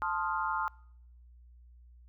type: chord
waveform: sine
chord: F dominant seventh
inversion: first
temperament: equal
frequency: 880 / 1046.5 / 1244.5 / 1396.9 Hz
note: A5 / C6 / Eb6 / F6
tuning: 0 / 0 / 0 / 0 cents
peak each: -34 / -35 / -36 / -36 dBFS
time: 0.02-0.68 s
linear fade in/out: 0 ms
effects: noise-tail reverb RT60 0.7 s tail -26 dB re dry + added 60 Hz sine -53 dBFS peak until 2.08 s